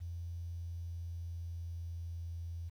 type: tone with pitch glide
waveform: sine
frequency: 85.5 to 84.32 Hz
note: F2 to E2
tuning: -36 to +40 cents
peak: -39 dBFS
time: 0-2.7 s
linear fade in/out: 20 ms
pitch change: -24 cents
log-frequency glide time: 0.18-2.31 s
effects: 11-bit